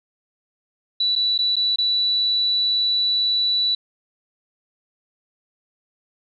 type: tone with dropouts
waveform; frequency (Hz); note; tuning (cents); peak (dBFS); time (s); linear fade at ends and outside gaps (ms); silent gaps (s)
sine; 3951; B7; 0; -17; 1-3.75; 5; 1.154-1.16 / 1.379-1.388 / 1.557-1.565 / 1.76-1.784
effects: none